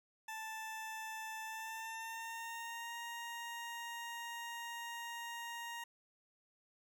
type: tone with pitch glide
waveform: 20% pulse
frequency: 880 to 937.7 Hz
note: A5 to A#5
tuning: 0 to +10 cents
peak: -38 dBFS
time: 0.28-5.84 s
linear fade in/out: 5 ms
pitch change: +110 cents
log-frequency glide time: 1.44-2.96 s
effects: none